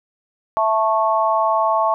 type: harmonic tone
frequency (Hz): 220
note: A3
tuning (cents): 0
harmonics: 3 / 4 / 5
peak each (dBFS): -19 / -19 / -19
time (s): 0.57-1.94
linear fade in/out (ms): 0
effects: none